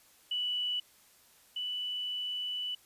sine tone pair in turn, 2960 / 2973 Hz, F#7 / F#7, 0 / +8 cents, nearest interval unison, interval 8 cents, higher second, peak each -30 / -33 dBFS, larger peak first, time 0.31-0.8 / 1.56-2.75 s, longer second, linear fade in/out 5 ms, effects white hiss -62 dBFS RMS until 2.85 s + resampled to 32000 Hz

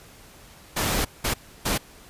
pink noise bursts at uneven times, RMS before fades -24 dBFS, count 3, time 0.76-1.05 / 1.24-1.34 / 1.65-1.78 s, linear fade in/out 10 ms, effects pink hiss -49 dBFS RMS until 2.09 s + resampled to 32000 Hz

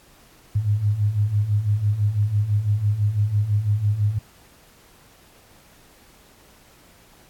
sine beating tone pair, 100.1 / 106.1 Hz, G2 / G#2, +37 / +38 cents, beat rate 6 Hz, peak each -24 / -19 dBFS, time 0.55-4.19 s, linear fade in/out 10 ms, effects pink hiss -53 dBFS RMS until 7.29 s + AAC 64 kbps

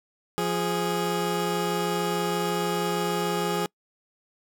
20% pulse tone pair together, 174.59 / 415.6 Hz, F3 / G#4, 0 / +1 cents, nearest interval octave + minor third, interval 1501 cents, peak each -23 / -22 dBFS, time 0.38-3.66 s, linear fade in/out 0 ms, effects noise-tail reverb RT60 0.1 s tail -26 dB re dry

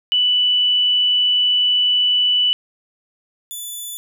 sine / 5% pulse tone pair in turn, 2972 / 3485 Hz, F#7 / A7, +7 / -17 cents, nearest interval minor third, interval 276 cents, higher second, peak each -13 / -20 dBFS, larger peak first, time 0.12-2.53 / 3.51-3.97 s, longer first, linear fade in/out 0 ms, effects none

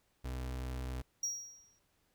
35% pulse tone, 63.5 Hz, B1, 49 cents sharp, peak -36 dBFS, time 0.24-1.02 s, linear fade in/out 10 ms
triangle tone with exponential decay, 5680 Hz, F8, 28 cents sharp, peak -30 dBFS, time 1.23-1.79 s, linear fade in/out 5 ms, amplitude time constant 120 ms
effects pink hiss -75 dBFS RMS until 2.14 s

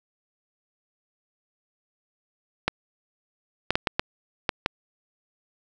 clicks, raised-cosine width 0.3 ms, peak -5 dBFS, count 7, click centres 2.68 / 3.706 / 3.755 / 3.872 / 3.995 / 4.492 / 4.661 s, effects none

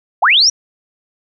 sine linear sweep, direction up, 591 to 5900 Hz, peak -7 dBFS, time 0.22-0.5 s, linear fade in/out 10 ms, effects none

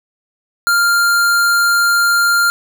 square tone, 1396.9 Hz, F6, in tune, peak -11 dBFS, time 0.67-2.5 s, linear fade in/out 0 ms, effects 8-bit

